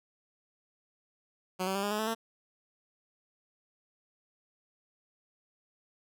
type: tone with pitch steps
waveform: 10% pulse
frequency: 185 / 191.3 / 197.82 / 204.6 / 211.5 / 218.7 / 226.2 Hz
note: F#3 / G3 / G3 / G#3 / G#3 / A3 / A3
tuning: 0 / -42 / +16 / -26 / +32 / -10 / +48 cents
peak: -22 dBFS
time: 1.59-2.15 s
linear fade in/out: 20 ms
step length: 80 ms
effects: none